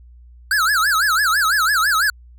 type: tone with vibrato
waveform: square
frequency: 1474 Hz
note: F#6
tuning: 7 cents flat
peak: -15 dBFS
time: 0.51-2.1 s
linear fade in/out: 2 ms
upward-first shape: sine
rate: 6 Hz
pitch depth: 270 cents each way
effects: added 60 Hz sine -41 dBFS peak until 2.38 s